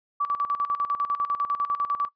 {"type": "tone with tremolo", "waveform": "sine", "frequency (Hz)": 1154, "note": "D6", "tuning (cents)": -31, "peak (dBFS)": -21, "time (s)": [0.2, 2.09], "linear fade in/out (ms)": 10, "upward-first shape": "square", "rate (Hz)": 10, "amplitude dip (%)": 75, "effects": ["noise-tail reverb RT60 0.1 s tail -18 dB re dry", "resampled to 11025 Hz"]}